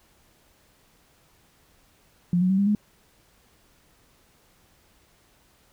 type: tone with pitch steps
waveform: sine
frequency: 175.8 / 183.48 / 191.49 / 199.85 / 208.6 Hz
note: F3 / F#3 / G3 / G3 / G#3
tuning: +12 / -14 / -40 / +34 / +8 cents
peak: -18 dBFS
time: 2.33-2.75 s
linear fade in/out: 2 ms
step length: 84 ms
effects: pink hiss -61 dBFS RMS until 5.72 s